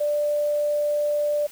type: tone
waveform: sine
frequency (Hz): 590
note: D5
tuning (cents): +8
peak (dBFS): -20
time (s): 0-1.47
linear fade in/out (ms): 10
effects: white hiss -46 dBFS RMS until 1.51 s